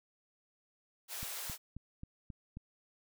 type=high-pass noise; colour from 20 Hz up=white; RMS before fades=-42 dBFS; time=1.08-1.58 s; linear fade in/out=50 ms; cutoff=460 Hz; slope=24 dB/octave
type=click train; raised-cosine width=5 ms; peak=-32 dBFS; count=6; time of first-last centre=1.23-2.57 s; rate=3.73 Hz
effects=none